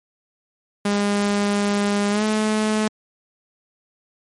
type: tone with pitch glide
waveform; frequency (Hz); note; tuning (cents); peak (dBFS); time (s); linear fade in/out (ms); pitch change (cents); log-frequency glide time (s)
sawtooth; 203.6 to 215.2; G#3 to A3; -34 to -38; -14; 0.85-2.88; 5; +96; 2.1-2.24
effects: MP3 48 kbps